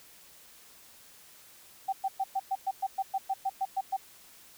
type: tone bursts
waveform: sine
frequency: 774 Hz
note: G5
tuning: 22 cents flat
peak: -26 dBFS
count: 14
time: 1.88-3.968 s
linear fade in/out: 10 ms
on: 47 ms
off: 110 ms
effects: white hiss -55 dBFS RMS until 4.57 s